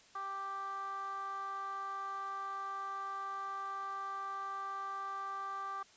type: tone with band-pass filter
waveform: 15% pulse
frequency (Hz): 392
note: G4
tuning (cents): 0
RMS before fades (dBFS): -41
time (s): 0.15-5.83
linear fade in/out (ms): 5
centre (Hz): 1100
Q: 5.1
effects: white hiss -62 dBFS RMS until 5.96 s + resampled to 16000 Hz